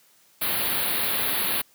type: band-stop noise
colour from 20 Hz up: white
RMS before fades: -25 dBFS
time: 0.41-1.62 s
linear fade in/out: 10 ms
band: 4500 to 10000 Hz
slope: 96 dB/octave
effects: white hiss -59 dBFS RMS until 1.74 s + high-pass 100 Hz 12 dB/octave